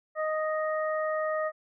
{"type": "harmonic tone", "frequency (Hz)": 622.3, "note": "D#5", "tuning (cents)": 0, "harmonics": [1, 2, 3], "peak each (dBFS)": [-28, -33, -37], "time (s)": [0.15, 1.52], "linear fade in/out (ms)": 50, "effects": []}